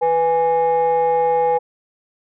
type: tone pair together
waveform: sine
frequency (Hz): 494.6 / 830.2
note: B4 / G#5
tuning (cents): +3 / -1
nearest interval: major sixth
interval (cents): 896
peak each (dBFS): -15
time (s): 0.01-1.59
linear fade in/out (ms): 20
effects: tanh soft clip ceiling -10 dBFS